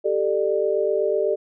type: chord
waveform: sine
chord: G suspended second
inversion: none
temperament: equal with one note detuned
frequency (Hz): 392 / 440 / 598.3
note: G4 / A4 / D5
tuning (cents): 0 / 0 / +32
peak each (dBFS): -23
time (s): 0.04-1.36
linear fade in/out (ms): 20
effects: none